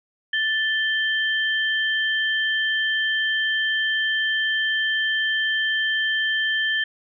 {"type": "tone pair together", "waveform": "sine", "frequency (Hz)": [1760, 3136], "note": ["A6", "G7"], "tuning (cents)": [0, 0], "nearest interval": "minor seventh", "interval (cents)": 1000, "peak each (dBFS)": [-21, -25], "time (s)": [0.33, 6.84], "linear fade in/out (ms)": 5, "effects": []}